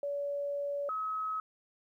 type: tone pair in turn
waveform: sine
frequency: 570 / 1279.6 Hz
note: C#5 / D#6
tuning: +48 / +48 cents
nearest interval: octave + major second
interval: 1400 cents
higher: second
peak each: -32 / -32 dBFS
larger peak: neither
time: 0.03-0.89 / 0.89-1.4 s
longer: first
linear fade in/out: 2 ms
effects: 12-bit